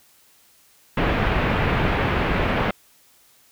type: low-pass noise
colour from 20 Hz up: pink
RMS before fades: -21 dBFS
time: 0.97-2.71 s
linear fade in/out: 5 ms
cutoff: 2700 Hz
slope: 24 dB/octave
effects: white hiss -56 dBFS RMS until 3.51 s